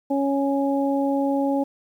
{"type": "harmonic tone", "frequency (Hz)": 277.2, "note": "C#4", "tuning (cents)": 0, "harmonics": [1, 2, 3], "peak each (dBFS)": [-21, -25, -28], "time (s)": [0.1, 1.64], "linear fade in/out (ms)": 10, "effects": ["9-bit"]}